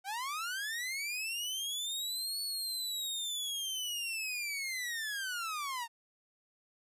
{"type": "linear two-way sweep", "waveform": "sawtooth", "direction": "up then down", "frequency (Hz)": [740, 4435, 902], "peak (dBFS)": -32, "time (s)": [0.04, 5.88], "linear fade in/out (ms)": 50, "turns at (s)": 2.41, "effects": ["resampled to 32000 Hz"]}